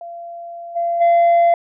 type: tone with level steps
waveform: sine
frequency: 685 Hz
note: F5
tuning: 34 cents flat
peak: -29 / -16 / -7 dBFS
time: 0.01-1.54 s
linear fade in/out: 2 ms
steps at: 0.75 / 1 s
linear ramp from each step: 20 ms
effects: tanh soft clip ceiling -9 dBFS